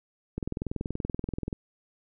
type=click train; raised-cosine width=3 ms; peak=-18 dBFS; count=25; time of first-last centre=0.38-1.528 s; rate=20.9 Hz; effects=none